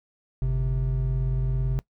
triangle tone pair together, 49.54 / 130.5 Hz, G1 / C3, +19 / -4 cents, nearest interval octave + perfect fourth, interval 1677 cents, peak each -23 dBFS, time 0.42-1.79 s, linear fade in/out 0 ms, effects noise-tail reverb RT60 0.1 s tail -21 dB re dry

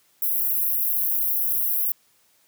white high-pass noise, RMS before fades -23 dBFS, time 0.22-1.92 s, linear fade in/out 2 ms, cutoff 11000 Hz, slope 96 dB/octave, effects white hiss -62 dBFS RMS until 2.47 s + high-pass 80 Hz 12 dB/octave

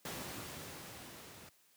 pink noise with level ramp, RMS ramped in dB -42 to -54 dBFS, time 0.05-1.49 s, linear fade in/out 2 ms, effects white hiss -69 dBFS RMS until 1.76 s + high-pass 100 Hz 12 dB/octave

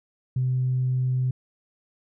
sine tone, 128 Hz, C3, 38 cents flat, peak -20 dBFS, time 0.36-1.31 s, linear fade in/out 5 ms, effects tanh soft clip ceiling -16 dBFS

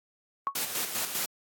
sine tone with exponential decay, 1108.7 Hz, C#6, in tune, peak -21 dBFS, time 0.47-0.56 s, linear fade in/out 0 ms, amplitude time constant 18 ms
white noise with tremolo, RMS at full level -30 dBFS, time 0.55-1.26 s, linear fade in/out 5 ms, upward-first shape square, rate 5 Hz, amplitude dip 50%
effects high-pass 150 Hz 12 dB/octave + AAC 64 kbps

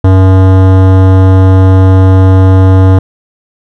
sine tone with hard clipping, 94.4 Hz, F#2, 35 cents sharp, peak -3 dBFS, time 0.04-2.99 s, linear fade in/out 5 ms, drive 18 dB, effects none

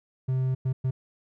triangle tone bursts at uneven times, 130 Hz, C3, 11 cents flat, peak -21 dBFS, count 3, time 0.28-0.55 / 0.65-0.73 / 0.84-0.91 s, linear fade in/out 10 ms, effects none

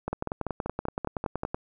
two click trains, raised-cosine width 1 ms, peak -15 / -16 dBFS, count 16 / 8, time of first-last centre 0.13-1.545 / 0.08-1.434 s, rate 10.6 / 5.17 Hz, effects none

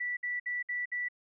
sine tone bursts, 1962 Hz, B6, 12 cents flat, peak -31 dBFS, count 5, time 0-1.086 s, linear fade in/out 10 ms, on 170 ms, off 59 ms, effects none

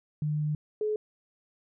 sine tone pair in turn, 150.7 / 426.2 Hz, D3 / G#4, +45 / +45 cents, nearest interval octave + tritone, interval 1800 cents, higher second, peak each -26 dBFS, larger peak neither, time 0.22-0.55 / 0.81-0.96 s, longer first, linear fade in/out 2 ms, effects none

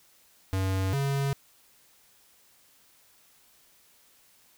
square tone pair in turn, 95.2 / 138.76 Hz, F#2 / C#3, +50 / +2 cents, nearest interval perfect fifth, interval 652 cents, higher second, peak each -26 dBFS, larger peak neither, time 0.53-0.93 / 0.93-1.33 s, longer neither, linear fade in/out 0 ms, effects white hiss -61 dBFS RMS until 4.57 s

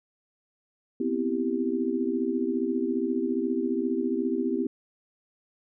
sine chord, C major seventh, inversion third, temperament equal, 246.9 / 261.6 / 329.6 / 392 Hz, B3 / C4 / E4 / G4, 0 / 0 / 0 / 0 cents, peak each -30 dBFS, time 1-4.67 s, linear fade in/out 5 ms, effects none

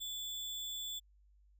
sine tone with sample-and-hold, 3467 Hz, A7, 26 cents flat, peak -39 dBFS, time 0-1 s, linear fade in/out 20 ms, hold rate 11025 Hz, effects added 50 Hz sine -63 dBFS peak until 1.59 s

